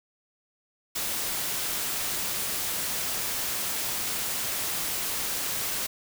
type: noise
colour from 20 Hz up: white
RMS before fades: -30 dBFS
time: 0.95-5.87 s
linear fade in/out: 10 ms
effects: none